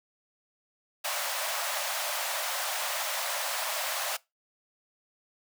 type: high-pass noise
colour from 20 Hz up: pink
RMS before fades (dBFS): -32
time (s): 1.04-4.17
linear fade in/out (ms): 10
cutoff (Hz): 550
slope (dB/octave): 96
effects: noise-tail reverb RT60 0.2 s tail -21 dB re dry